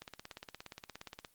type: click train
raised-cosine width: 0.2 ms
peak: -27 dBFS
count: 22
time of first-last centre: 0.02-1.248 s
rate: 17.1 Hz
effects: white hiss -69 dBFS RMS until 1.34 s + Opus 24 kbps